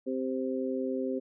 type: harmonic tone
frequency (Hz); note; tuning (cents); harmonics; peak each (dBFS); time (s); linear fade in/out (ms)
130.5; C3; -4; 2 / 3 / 4; -32 / -34 / -35; 0.06-1.2; 20
effects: none